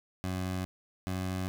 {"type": "tone pair in turn", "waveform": "20% pulse", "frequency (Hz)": [92.5, 93.02], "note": ["F#2", "F#2"], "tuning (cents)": [0, 10], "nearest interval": "unison", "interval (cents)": 10, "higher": "second", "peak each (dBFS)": -27, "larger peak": "neither", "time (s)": [[0.24, 0.65], [1.07, 1.48]], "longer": "neither", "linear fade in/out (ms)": 0, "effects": []}